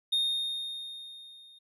triangle tone with level ramp, 3684 Hz, A#7, 21 cents flat, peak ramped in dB -22 to -51 dBFS, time 0.12-1.59 s, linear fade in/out 10 ms, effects resampled to 32000 Hz

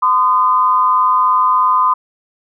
sine tone pair together, 1022.9 / 1226 Hz, C6 / D#6, -39 / -26 cents, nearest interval minor third, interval 313 cents, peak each -11 / -14 dBFS, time 0.02-1.94 s, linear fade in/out 10 ms, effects none

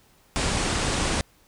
pink low-pass noise, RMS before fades -25 dBFS, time 0.36-1.21 s, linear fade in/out 0 ms, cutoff 9700 Hz, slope 96 dB/octave, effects pink hiss -59 dBFS RMS until 1.47 s

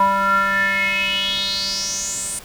square tone with band-pass filter sweep, 196.3 Hz, G3, 3 cents sharp, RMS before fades -20 dBFS, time 0-2.39 s, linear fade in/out 2 ms, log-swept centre 1000 to 9200 Hz, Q 6.7, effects pink hiss -40 dBFS RMS until 2.44 s

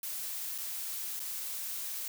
blue noise with dropouts, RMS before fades -38 dBFS, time 0.03-2.08 s, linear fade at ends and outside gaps 2 ms, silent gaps 0.58-0.584 / 1.195-1.201 s, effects none

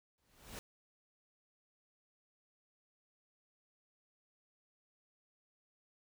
pink noise with exponential growth, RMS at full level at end -44 dBFS, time 0.18-0.59 s, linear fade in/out 0 ms, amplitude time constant 89 ms, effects none

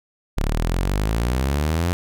sawtooth exponential sweep, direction up, 34.65 to 90.1 Hz, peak -15 dBFS, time 0.37-1.93 s, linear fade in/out 0 ms, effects none

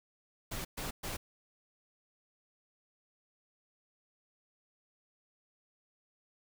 pink noise bursts, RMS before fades -39 dBFS, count 3, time 0.51-1.17 s, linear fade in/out 10 ms, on 140 ms, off 120 ms, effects none

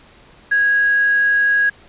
sine tone with quantisation, 1652 Hz, G#6, 10 cents flat, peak -12 dBFS, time 0.51-1.7 s, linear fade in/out 10 ms, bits 5, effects pink hiss -47 dBFS RMS until 1.88 s + resampled to 8000 Hz

